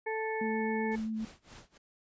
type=harmonic tone; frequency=440 Hz; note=A4; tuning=in tune; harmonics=1 / 2 / 4 / 5; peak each=-34 / -37 / -40 / -41 dBFS; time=0.06-0.96 s; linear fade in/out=10 ms
type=tone with vibrato; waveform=sine; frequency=220 Hz; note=A3; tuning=in tune; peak=-32 dBFS; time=0.41-1.25 s; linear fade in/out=5 ms; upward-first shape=square; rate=7.6 Hz; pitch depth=8 cents each way
type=noise with tremolo; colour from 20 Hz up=pink; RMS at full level=-50 dBFS; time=0.91-1.78 s; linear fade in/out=10 ms; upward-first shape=sine; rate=3.5 Hz; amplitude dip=95%
effects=resampled to 16000 Hz